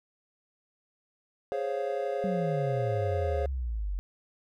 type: chord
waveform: triangle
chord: Db major seventh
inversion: second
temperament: equal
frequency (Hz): 415.3 / 523.3 / 554.4 / 698.5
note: Ab4 / C5 / Db5 / F5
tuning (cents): 0 / 0 / 0 / 0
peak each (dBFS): -32 / -33 / -31 / -34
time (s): 1.52-3.46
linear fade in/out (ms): 0
type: exponential sweep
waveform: sine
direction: down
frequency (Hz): 195.9 to 45.15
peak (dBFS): -29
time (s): 2.24-3.99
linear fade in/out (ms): 0
effects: none